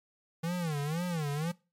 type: tone with vibrato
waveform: square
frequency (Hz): 160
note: D#3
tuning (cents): +49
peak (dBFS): -31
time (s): 0.43-1.52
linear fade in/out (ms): 10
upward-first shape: sine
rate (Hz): 2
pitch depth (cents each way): 200
effects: noise-tail reverb RT60 0.3 s tail -22 dB re dry + MP3 64 kbps